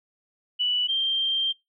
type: tone pair in turn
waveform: sine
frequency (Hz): 2960 / 3166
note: F#7 / G7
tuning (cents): 0 / +17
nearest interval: minor second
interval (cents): 117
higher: second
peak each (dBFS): -21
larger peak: neither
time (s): 0.59-0.88 / 0.88-1.53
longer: second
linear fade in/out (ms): 20
effects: noise-tail reverb RT60 0.2 s tail -23 dB re dry